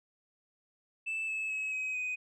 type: tone with pitch steps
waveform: sine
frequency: 2637 / 2602 / 2568 / 2534 / 2501 Hz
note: E7 / E7 / E7 / D#7 / D#7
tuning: 0 / -23 / -46 / +31 / +8 cents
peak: -30 dBFS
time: 1.06-2.16 s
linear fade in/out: 20 ms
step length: 220 ms
effects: tanh soft clip ceiling -31 dBFS